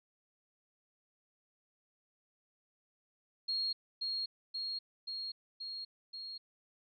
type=tone with echo; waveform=sine; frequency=4270 Hz; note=C8; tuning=34 cents sharp; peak=-32 dBFS; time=3.48-3.73 s; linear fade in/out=10 ms; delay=530 ms; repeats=5; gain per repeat=-2 dB; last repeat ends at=6.38 s; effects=none